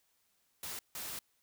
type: noise bursts at uneven times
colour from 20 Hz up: white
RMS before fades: -42 dBFS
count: 2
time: 0.63-0.79 / 0.95-1.19 s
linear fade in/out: 2 ms
effects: white hiss -75 dBFS RMS until 1.42 s